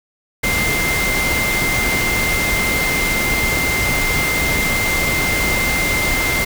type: tone in noise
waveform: sine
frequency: 2093 Hz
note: C7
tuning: in tune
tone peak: -18 dBFS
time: 0.43-6.45 s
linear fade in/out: 10 ms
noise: pink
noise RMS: -20 dBFS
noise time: 0.43-6.45 s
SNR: -1 dB
effects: none